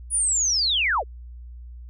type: linear sweep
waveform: sine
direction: down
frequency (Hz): 9956 to 349.2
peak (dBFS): -19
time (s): 0.1-1.04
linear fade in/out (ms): 50
effects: added 60 Hz sine -37 dBFS peak until 1.89 s